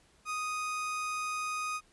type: tone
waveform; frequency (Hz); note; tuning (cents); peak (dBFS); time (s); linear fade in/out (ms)
30% pulse; 1244.5; D#6; 0; -30; 0.25-1.81; 50
effects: pink hiss -65 dBFS RMS until 1.92 s + resampled to 24000 Hz